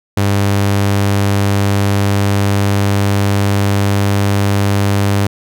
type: tone with vibrato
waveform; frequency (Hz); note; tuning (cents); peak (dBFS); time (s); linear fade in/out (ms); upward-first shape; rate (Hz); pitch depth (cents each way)
sawtooth; 100; G2; +35; -7; 0.17-5.27; 5; sine; 20; 30
effects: none